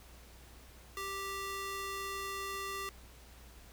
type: tone with high-pass filter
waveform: square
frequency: 392 Hz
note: G4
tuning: in tune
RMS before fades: -40 dBFS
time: 0.97-2.89 s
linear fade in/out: 0 ms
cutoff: 860 Hz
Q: 0.92
effects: added 60 Hz sine -55 dBFS peak until 3.72 s + pink hiss -58 dBFS RMS until 3.72 s